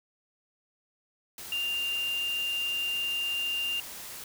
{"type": "tone in noise", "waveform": "sine", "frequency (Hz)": 2794, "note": "F7", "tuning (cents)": 0, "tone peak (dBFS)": -28, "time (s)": [1.52, 3.8], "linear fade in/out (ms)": 2, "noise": "white", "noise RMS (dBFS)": -42, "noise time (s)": [1.38, 4.24], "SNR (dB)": 11, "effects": []}